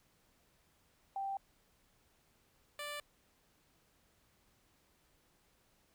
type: tone pair in turn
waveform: sine / 10% pulse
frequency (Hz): 784 / 587.3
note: G5 / D5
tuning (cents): 0 / 0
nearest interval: perfect fourth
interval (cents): 500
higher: first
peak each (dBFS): -36 / -33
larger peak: second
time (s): 1.16-1.37 / 2.79-3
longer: neither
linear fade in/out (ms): 2
effects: pink hiss -72 dBFS RMS until 5.94 s